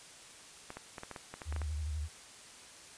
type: clicks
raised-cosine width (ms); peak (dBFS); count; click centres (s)
0.5; -27; 11; 0.704 / 0.77 / 0.982 / 1.034 / 1.113 / 1.162 / 1.34 / 1.418 / 1.525 / 1.563 / 1.617
type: tone with vibrato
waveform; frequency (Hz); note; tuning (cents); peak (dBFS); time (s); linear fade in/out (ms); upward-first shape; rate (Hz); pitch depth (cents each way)
sine; 76; D#2; -40; -34; 1.45-2.09; 50; sine; 12; 91
effects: white hiss -53 dBFS RMS until 2.97 s + resampled to 22050 Hz